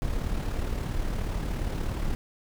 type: noise with amplitude modulation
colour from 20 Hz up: brown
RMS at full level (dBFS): -27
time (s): 0.02-2.15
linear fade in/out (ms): 0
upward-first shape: sine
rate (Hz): 37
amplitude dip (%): 45
effects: none